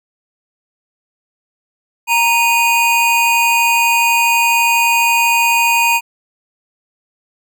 square tone pair together, 932.3 / 2478 Hz, A#5 / D#7, 0 / -8 cents, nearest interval octave + perfect fourth, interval 1692 cents, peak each -14 dBFS, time 2.07-6.01 s, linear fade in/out 50 ms, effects none

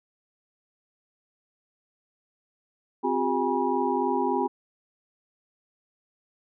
sine tone cluster, 261.6 / 359.5 / 402.9 / 820 / 965 Hz, C4 / F#4 / G4 / G#5 / B5, 0 / -50 / +48 / -22 / -40 cents, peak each -29 dBFS, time 3.03-4.48 s, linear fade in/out 20 ms, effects none

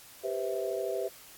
sine chord, C major seventh, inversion second, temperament just, 392.4 / 490.5 / 523.3 / 654.1 Hz, G4 / B4 / C5 / E5, +2 / -12 / 0 / -14 cents, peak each -34 / -37 / -37 / -35 dBFS, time 0.23-1.09 s, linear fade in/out 20 ms, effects white hiss -52 dBFS RMS until 1.37 s + AAC 64 kbps

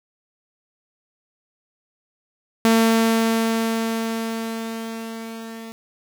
sawtooth tone with level ramp, 225.9 Hz, A3, 46 cents sharp, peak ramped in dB -9 to -30 dBFS, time 2.65-5.72 s, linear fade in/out 0 ms, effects 8-bit

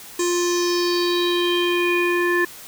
square tone with low-pass filter sweep, 350.7 Hz, F4, 7 cents sharp, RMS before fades -20 dBFS, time 0.19-2.45 s, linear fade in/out 5 ms, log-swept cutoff 7500 to 1800 Hz, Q 5.4, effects white hiss -40 dBFS RMS until 2.67 s

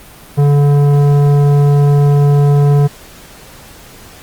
sine tone with tanh clipping, 143.8 Hz, D3, 36 cents flat, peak -8 dBFS, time 0.37-2.88 s, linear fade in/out 20 ms, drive 13 dB, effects pink hiss -37 dBFS RMS until 4.22 s + Opus 32 kbps

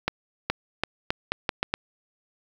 accelerating click train, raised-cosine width 0.3 ms, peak -7 dBFS, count 8, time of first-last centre 0.08-1.74 s, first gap 420 ms, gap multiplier 0.8, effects 7-bit

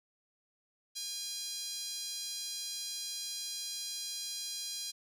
5% pulse tone with high-pass filter, 814 Hz, G#5, 35 cents flat, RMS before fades -40 dBFS, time 0.95-4.92 s, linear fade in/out 20 ms, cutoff 4100 Hz, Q 2.2, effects none

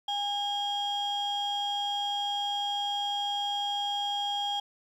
sine tone pair together, 814 / 3256 Hz, G#5 / G#7, -35 / -35 cents, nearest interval 2 octaves, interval 2400 cents, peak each -29 / -29 dBFS, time 0.08-4.6 s, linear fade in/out 5 ms, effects tanh soft clip ceiling -25 dBFS + 10-bit

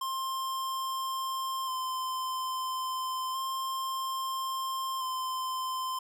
square tone with vibrato, 1046 Hz, C6, 1 cent flat, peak -32 dBFS, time 0.01-5.99 s, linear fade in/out 5 ms, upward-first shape square, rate 0.3 Hz, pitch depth 17 cents each way, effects none

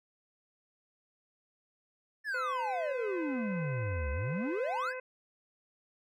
triangle exponential two-way sweep, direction down then up, 1800 to 67.5 to 1800 Hz, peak -30 dBFS, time 2.24-4.94 s, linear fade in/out 50 ms, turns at 4.11 s
harmonic tone, 511 Hz, C5, 41 cents flat, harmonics 1 / 2 / 3 / 4 / 5, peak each -39 / -47 / -45 / -48 / -48 dBFS, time 2.34-5 s, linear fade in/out 5 ms
effects none

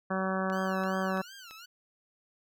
harmonic tone, 189.4 Hz, F#3, 41 cents sharp, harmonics 1 / 2 / 3 / 4 / 5 / 6 / 7 / 8 / 9, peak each -32 / -38 / -35 / -38 / -42 / -37 / -41 / -39 / -42 dBFS, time 0.1-1.22 s, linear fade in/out 10 ms
click train, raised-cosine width 0.2 ms, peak -30 dBFS, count 4, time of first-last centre 0.5-1.51 s, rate 2.97 Hz
15% pulse tone with vibrato, 1440 Hz, F#6, 47 cents flat, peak -40 dBFS, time 0.52-1.66 s, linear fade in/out 10 ms, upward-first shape sine, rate 2.7 Hz, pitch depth 190 cents each way
effects none

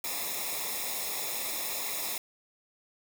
white noise with comb filter, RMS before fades -34 dBFS, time 0.04-2.18 s, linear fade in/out 2 ms, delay 0.66 ms, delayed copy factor -0.8, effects none

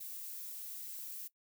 violet noise, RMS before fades -45 dBFS, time 0-1.28 s, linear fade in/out 10 ms, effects noise-tail reverb RT60 0.1 s tail -19 dB re dry

